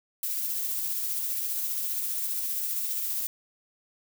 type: noise with tremolo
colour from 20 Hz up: violet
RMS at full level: -29 dBFS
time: 0.23-3.27 s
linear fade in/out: 2 ms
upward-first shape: triangle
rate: 15 Hz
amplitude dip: 30%
effects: none